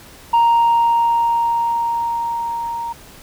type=tone with level ramp; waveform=sine; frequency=932.3 Hz; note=A#5; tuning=in tune; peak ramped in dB=-7 to -22 dBFS; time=0.33-2.93 s; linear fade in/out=10 ms; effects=tanh soft clip ceiling -9 dBFS + pink hiss -42 dBFS RMS until 3.22 s